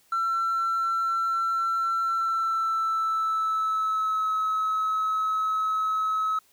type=tone with pitch glide; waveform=triangle; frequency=1348 to 1287.1 Hz; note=E6 to E6; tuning=+38 to -42 cents; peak=-20 dBFS; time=0.12-6.39 s; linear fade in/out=5 ms; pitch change=-80 cents; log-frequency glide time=2.07-4.3 s; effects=tanh soft clip ceiling -19 dBFS + white hiss -62 dBFS RMS until 6.52 s

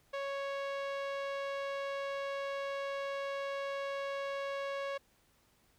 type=tone with low-pass filter; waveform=sawtooth; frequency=554.4 Hz; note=C#5; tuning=in tune; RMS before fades=-38 dBFS; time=0.13-4.98 s; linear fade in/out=10 ms; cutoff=3300 Hz; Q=0.75; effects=pink hiss -70 dBFS RMS until 5.78 s

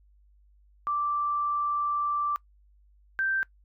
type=tone pair in turn; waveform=sine; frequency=1172 / 1564.4 Hz; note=D6 / G6; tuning=-4 / -4 cents; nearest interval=perfect fourth; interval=500 cents; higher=second; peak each=-25 / -24 dBFS; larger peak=second; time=0.87-2.36 / 3.19-3.43 s; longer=first; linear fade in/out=0 ms; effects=noise-tail reverb RT60 0.1 s tail -21 dB re dry + added 50 Hz sine -57 dBFS peak until 3.64 s

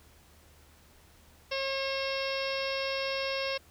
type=harmonic tone; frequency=541 Hz; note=C#5; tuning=42 cents flat; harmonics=1 / 2 / 3 / 4 / 5 / 6 / 7 / 8 / 9 / 10; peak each=-33 / -40 / -42 / -40 / -38 / -43 / -43 / -45 / -44 / -41 dBFS; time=1.51-3.58 s; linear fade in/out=10 ms; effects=added 76 Hz sine -60 dBFS peak until 3.7 s + pink hiss -60 dBFS RMS until 3.7 s

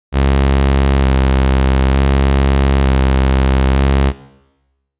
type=tone with vibrato; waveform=sawtooth; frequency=67.1 Hz; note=C2; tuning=44 cents sharp; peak=-6 dBFS; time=0.12-4.13 s; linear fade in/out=50 ms; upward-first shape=square; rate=0.55 Hz; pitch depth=23 cents each way; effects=noise-tail reverb RT60 1.0 s tail -17 dB re dry + resampled to 8000 Hz

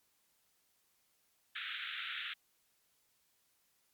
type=band-pass noise; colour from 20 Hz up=white; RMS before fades=-42 dBFS; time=1.55-2.34 s; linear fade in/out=10 ms; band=1300 to 3700 Hz; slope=96 dB/octave; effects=white hiss -75 dBFS RMS until 3.93 s + MP3 96 kbps

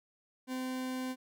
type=tone; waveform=40% pulse; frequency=257.2 Hz; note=C4; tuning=30 cents flat; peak=-34 dBFS; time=0.47-1.16 s; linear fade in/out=50 ms; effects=none

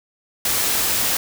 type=noise; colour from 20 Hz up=white; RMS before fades=-20 dBFS; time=0.45-1.17 s; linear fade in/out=2 ms; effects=none

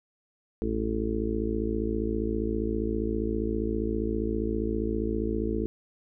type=harmonic tone; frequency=55 Hz; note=A1; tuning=in tune; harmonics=1 / 2 / 4 / 5 / 6 / 7 / 8; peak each=-32 / -38 / -32 / -38 / -32 / -36 / -33 dBFS; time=0.62-5.66 s; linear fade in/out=0 ms; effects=none

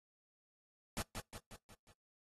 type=noise with echo; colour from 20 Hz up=pink; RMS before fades=-40 dBFS; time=0.97-1.02 s; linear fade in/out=0 ms; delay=180 ms; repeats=5; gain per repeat=-5 dB; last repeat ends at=1.92 s; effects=noise-tail reverb RT60 0.2 s tail -26 dB re dry + AAC 32 kbps

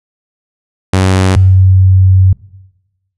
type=tone pair in turn; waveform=sawtooth / sine; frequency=94.1 / 94.1 Hz; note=F#2 / F#2; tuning=+30 / +30 cents; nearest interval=unison; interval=0 cents; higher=neither; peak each=-3 dBFS; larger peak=neither; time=0.93-1.36 / 1.36-2.33 s; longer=second; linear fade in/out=5 ms; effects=noise-tail reverb RT60 1.0 s tail -20 dB re dry + resampled to 24000 Hz

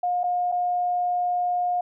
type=tone with dropouts; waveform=sine; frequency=714 Hz; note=F5; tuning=38 cents sharp; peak=-21 dBFS; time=0.03-1.81 s; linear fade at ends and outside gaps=5 ms; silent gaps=0.234-0.239 / 0.518-0.522 s; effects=none

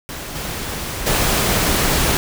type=noise with level steps; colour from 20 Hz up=pink; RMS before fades=-30 / -26 / -17 dBFS; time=0.09-2.17 s; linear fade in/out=0 ms; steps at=0.35 / 1.06 s; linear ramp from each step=10 ms; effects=none

